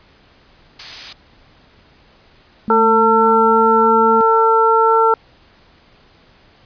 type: noise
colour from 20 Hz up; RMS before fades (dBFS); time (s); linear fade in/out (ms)
blue; -24; 0.79-1.13; 5
type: tone with pitch glide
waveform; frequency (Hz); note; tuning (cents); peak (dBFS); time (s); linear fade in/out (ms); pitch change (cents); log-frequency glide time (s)
sine; 220 to 223.7; A3 to A3; 0 to +29; -19; 2.68-4.21; 0; +29; 3.33-3.71
type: harmonic tone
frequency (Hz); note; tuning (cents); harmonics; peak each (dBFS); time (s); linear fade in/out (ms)
449.7; A4; +38; 1 / 2 / 3; -14 / -14 / -14; 2.7-5.14; 2
effects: pink hiss -50 dBFS RMS until 6.65 s + resampled to 11025 Hz